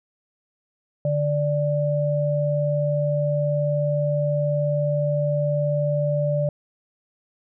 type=tone pair together; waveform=sine; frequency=146.83 / 587.3 Hz; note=D3 / D5; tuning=0 / 0 cents; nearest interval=2 octaves; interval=2400 cents; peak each=-22 dBFS; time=1.05-6.49 s; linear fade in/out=2 ms; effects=none